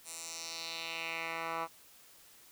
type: tone with band-pass filter sweep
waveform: 10% pulse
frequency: 164.81 Hz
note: E3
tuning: in tune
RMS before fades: -40 dBFS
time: 0.04-1.68 s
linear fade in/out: 50 ms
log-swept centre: 9100 to 1200 Hz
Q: 2.2
effects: white hiss -59 dBFS RMS until 2.51 s